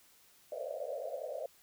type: band-pass noise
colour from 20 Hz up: white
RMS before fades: -40 dBFS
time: 0.52-1.46 s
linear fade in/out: 2 ms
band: 480 to 670 Hz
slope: 96 dB/octave
effects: white hiss -64 dBFS RMS until 1.62 s